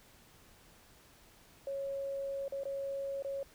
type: tone with dropouts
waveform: sine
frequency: 551 Hz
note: C#5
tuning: 11 cents flat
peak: -35 dBFS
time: 1.67-3.43 s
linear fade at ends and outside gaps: 2 ms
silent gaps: 2.481-2.522 / 2.635-2.654 / 3.224-3.247 s
effects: pink hiss -61 dBFS RMS until 3.54 s